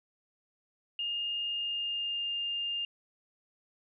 sine tone with pitch glide, 2830 to 2810 Hz, F7 to F7, +22 to +10 cents, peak -31 dBFS, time 0.99-2.85 s, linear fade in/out 2 ms, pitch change -12 cents, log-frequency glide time 1.47-2.31 s, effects none

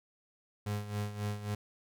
35% pulse tone with tremolo, 103.83 Hz, G#2, in tune, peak -30 dBFS, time 0.66-1.55 s, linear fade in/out 5 ms, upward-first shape sine, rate 3.7 Hz, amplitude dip 70%, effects none

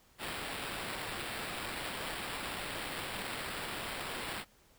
white noise with sample-and-hold, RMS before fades -40 dBFS, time 0.18-4.45 s, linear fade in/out 50 ms, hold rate 6300 Hz, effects pink hiss -65 dBFS RMS until 4.78 s

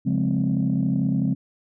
sine chord, Db major seventh, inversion none, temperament equal with one note detuned, 138.59 / 176.95 / 207.7 / 261.6 Hz, Db3 / F3 / Ab3 / C4, 0 / +23 / 0 / 0 cents, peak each -24 dBFS, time 0.05-1.35 s, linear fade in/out 20 ms, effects tanh soft clip ceiling -13 dBFS

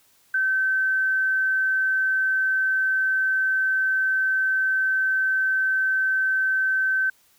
sine tone, 1540 Hz, G6, 31 cents flat, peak -19 dBFS, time 0.34-7.1 s, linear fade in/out 5 ms, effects white hiss -60 dBFS RMS until 7.38 s

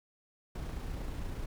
brown noise with amplitude modulation, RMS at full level -37 dBFS, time 0.55-1.46 s, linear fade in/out 5 ms, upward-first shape sine, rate 28.6 Hz, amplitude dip 30%, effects none

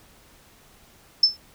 sine tone with exponential decay, 5280 Hz, E8, 2 cents sharp, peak -9 dBFS, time 1.23-1.37 s, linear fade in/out 5 ms, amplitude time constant 30 ms, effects pink hiss -54 dBFS RMS until 1.54 s

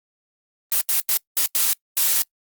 blue noise bursts at uneven times, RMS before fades -19 dBFS, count 6, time 0.72-0.81 / 0.89-1 / 1.09-1.17 / 1.37-1.46 / 1.55-1.73 / 1.97-2.22 s, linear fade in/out 0 ms, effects noise-tail reverb RT60 0.1 s tail -24 dB re dry + Opus 24 kbps

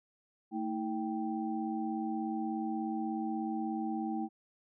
sine tone cluster, 223.7 / 320.3 / 783 Hz, A3 / E4 / G5, +29 / -50 / -2 cents, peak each -36 / -36 / -39 dBFS, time 0.51-4.29 s, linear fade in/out 50 ms, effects none

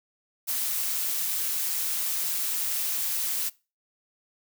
blue noise with amplitude modulation, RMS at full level -27 dBFS, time 0.47-3.5 s, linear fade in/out 20 ms, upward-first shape sine, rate 166 Hz, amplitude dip 30%, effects noise-tail reverb RT60 0.3 s tail -22 dB re dry

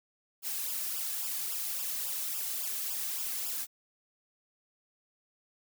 blue noise with flanger, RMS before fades -35 dBFS, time 0.42-3.67 s, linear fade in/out 50 ms, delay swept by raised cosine 0.48 to 2.18 ms, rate 3.6 Hz, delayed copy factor -0.85, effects none

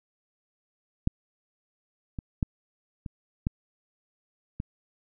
clicks, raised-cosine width 5 ms, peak -10 / -21 / -12 / -23 / -13 / -19 dBFS, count 6, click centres 1.074 / 2.188 / 2.428 / 3.062 / 3.469 / 4.601 s, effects none

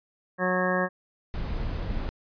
harmonic tone, 183 Hz, F#3, 19 cents flat, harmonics 1 / 2 / 3 / 4 / 5 / 6 / 7 / 9 / 10, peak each -29 / -32 / -28 / -34 / -38 / -31 / -39 / -30 / -34 dBFS, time 0.38-0.89 s, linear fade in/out 50 ms
brown noise, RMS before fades -30 dBFS, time 1.34-2.09 s, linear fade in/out 0 ms
effects resampled to 11025 Hz

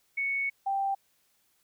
sine tone pair in turn, 2217 / 785.3 Hz, C#7 / G5, 0 / +3 cents, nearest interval octave + tritone, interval 1797 cents, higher first, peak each -27 / -26 dBFS, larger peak second, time 0.17-0.5 / 0.66-0.95 s, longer first, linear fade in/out 10 ms, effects white hiss -70 dBFS RMS until 1.63 s

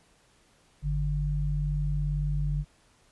sine tone pair together, 49 / 146.83 Hz, G1 / D3, 0 / 0 cents, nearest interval octave + perfect fifth, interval 1900 cents, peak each -28 dBFS, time 0.82-2.65 s, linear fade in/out 50 ms, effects pink hiss -63 dBFS RMS until 3.11 s + resampled to 24000 Hz

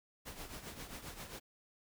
pink noise with tremolo, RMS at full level -45 dBFS, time 0.25-1.4 s, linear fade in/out 20 ms, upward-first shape triangle, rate 7.5 Hz, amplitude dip 70%, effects none

